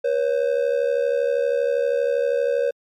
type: ring-modulated tone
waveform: triangle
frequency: 518 Hz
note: C5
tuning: 17 cents flat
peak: -13 dBFS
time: 0.04-2.71 s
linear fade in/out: 10 ms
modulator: 36.3 Hz
effects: MP3 64 kbps